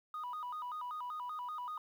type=tone with vibrato; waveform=sine; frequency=1103 Hz; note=C#6; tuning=9 cents flat; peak=-37 dBFS; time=0.14-1.78 s; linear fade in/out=2 ms; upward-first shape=square; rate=5.2 Hz; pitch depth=200 cents each way; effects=tanh soft clip ceiling -37 dBFS + 11-bit